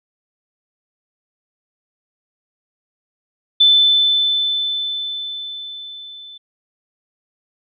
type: tone with level ramp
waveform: sine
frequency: 3520 Hz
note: A7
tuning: in tune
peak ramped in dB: -7 to -35 dBFS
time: 3.6-6.38 s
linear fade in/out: 10 ms
effects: none